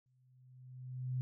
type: tone with exponential growth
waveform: sine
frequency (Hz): 127.5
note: C3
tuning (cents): -44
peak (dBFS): -32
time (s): 0.06-1.21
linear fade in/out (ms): 0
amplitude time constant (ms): 250
effects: none